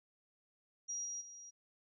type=tone with level steps; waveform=sine; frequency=5730 Hz; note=F8; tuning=44 cents sharp; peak=-38 / -40 / -50 dBFS; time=0.88-1.51 s; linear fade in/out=20 ms; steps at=1.04 / 1.2 s; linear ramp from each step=20 ms; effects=none